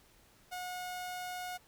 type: tone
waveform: sawtooth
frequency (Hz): 725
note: F#5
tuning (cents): -35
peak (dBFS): -35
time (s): 0.51-1.58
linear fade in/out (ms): 20
effects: pink hiss -64 dBFS RMS until 1.67 s